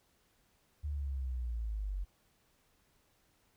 sine linear sweep, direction down, 75 to 45.29 Hz, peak -34 dBFS, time 0.83-2.05 s, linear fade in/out 20 ms, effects pink hiss -72 dBFS RMS until 3.56 s

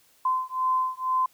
sine beating tone pair, 1029 / 1031.1 Hz, C6 / C6, -29 / -26 cents, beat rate 2.1 Hz, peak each -26 dBFS, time 0.25-1.26 s, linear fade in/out 5 ms, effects white hiss -61 dBFS RMS until 1.33 s

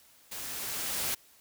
white noise with level ramp, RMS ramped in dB -40 to -31 dBFS, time 0.31-1.15 s, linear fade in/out 10 ms, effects white hiss -60 dBFS RMS until 1.4 s

